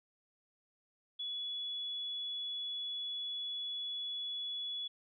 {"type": "tone", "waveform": "sine", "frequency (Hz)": 3400, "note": "G#7", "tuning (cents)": 40, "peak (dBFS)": -37, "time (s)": [1.19, 4.88], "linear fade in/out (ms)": 10, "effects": []}